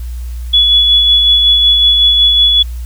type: tone with tremolo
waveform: sine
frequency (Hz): 3404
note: G#7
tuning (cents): +42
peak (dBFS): -4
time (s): 0.53-2.63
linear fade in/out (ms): 10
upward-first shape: sine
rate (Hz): 5.4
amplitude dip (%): 30
effects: added 60 Hz sine -19 dBFS peak until 2.85 s + white hiss -42 dBFS RMS until 2.85 s